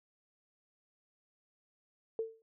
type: tone with exponential decay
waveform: sine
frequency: 448.2 Hz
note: A4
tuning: 32 cents sharp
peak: -29 dBFS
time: 2.19-2.42 s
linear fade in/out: 1 ms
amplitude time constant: 48 ms
effects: none